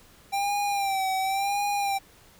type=tone with vibrato; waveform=square; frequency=788 Hz; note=G5; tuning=9 cents sharp; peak=-25 dBFS; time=0.32-1.99 s; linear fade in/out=20 ms; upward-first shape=sine; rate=0.93 Hz; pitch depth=62 cents each way; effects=pink hiss -55 dBFS RMS until 2.39 s